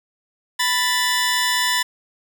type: tone pair together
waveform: 15% pulse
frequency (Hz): 987.8 / 1760.1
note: B5 / A6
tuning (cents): 0 / 0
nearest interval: minor seventh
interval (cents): 1000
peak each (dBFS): -14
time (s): 0.59-1.83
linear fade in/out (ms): 10
effects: none